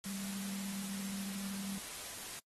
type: tone in noise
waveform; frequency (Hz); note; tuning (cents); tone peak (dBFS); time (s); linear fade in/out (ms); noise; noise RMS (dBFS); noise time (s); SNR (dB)
sine; 196; G3; 0; -40; 0.06-1.78; 0; white; -45; 0.04-2.39; +2
effects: noise-tail reverb RT60 0.1 s tail -23 dB re dry + AAC 32 kbps